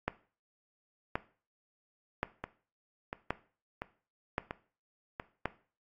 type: two click trains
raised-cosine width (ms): 0.5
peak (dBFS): -15 / -21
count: 6 / 5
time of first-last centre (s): 0.08-5.456 / 2.44-5.199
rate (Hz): 0.93 / 1.45
effects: noise-tail reverb RT60 0.4 s tail -17 dB re dry + AAC 32 kbps